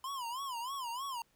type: tone with vibrato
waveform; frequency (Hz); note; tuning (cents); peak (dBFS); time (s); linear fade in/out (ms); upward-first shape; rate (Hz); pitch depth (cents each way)
square; 1017; C6; -50; -38; 0.04-1.22; 2; sine; 3.2; 170
effects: pink hiss -72 dBFS RMS until 1.35 s